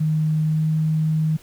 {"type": "tone with pitch glide", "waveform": "sine", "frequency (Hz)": [155.56, 156.82], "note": ["D#3", "D#3"], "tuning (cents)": [0, 14], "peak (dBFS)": -17, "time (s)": [0, 1.37], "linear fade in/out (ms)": 10, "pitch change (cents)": 14, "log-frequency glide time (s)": [0.48, 0.66], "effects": ["pink hiss -49 dBFS RMS until 1.42 s"]}